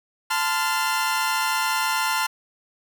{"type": "chord", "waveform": "sawtooth", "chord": "F major", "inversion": "first", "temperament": "equal with one note detuned", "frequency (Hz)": [880, 1029.1, 1396.9], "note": ["A5", "C6", "F6"], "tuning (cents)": [0, -29, 0], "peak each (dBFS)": -22, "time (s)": [0.3, 2.27], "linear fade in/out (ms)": 10, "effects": []}